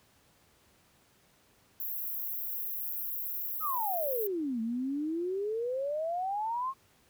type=high-pass noise; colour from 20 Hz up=pink; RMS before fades=-36 dBFS; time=1.8-4.27 s; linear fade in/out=2 ms; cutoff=12000 Hz; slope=96 dB/octave
type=exponential two-way sweep; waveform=sine; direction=down then up; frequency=1318 to 220 to 1092 Hz; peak=-30 dBFS; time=3.6-6.74 s; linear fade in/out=50 ms; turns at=4.61 s
effects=pink hiss -65 dBFS RMS until 7.09 s + high-pass 60 Hz 12 dB/octave